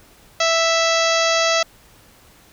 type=harmonic tone; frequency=659.3 Hz; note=E5; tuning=in tune; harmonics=1 / 2 / 3 / 4 / 5 / 6 / 7 / 8 / 9 / 10; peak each=-19 / -22 / -24 / -25 / -26 / -27 / -27 / -28 / -29 / -29 dBFS; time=0.4-1.63 s; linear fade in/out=5 ms; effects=pink hiss -50 dBFS RMS until 2.52 s